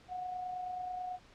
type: tone with amplitude modulation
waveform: sine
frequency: 730 Hz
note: F#5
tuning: 24 cents flat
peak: -35 dBFS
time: 0.08-1.19 s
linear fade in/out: 50 ms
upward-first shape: sine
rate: 29.2 Hz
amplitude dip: 40%
effects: pink hiss -60 dBFS RMS until 1.34 s + low-pass 5000 Hz 12 dB/octave